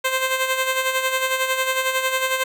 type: tone with tremolo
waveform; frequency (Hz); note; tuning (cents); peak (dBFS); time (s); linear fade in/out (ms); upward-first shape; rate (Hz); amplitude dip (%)
10% pulse; 522; C5; -4; -9; 0.04-2.44; 10; sine; 11; 55
effects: none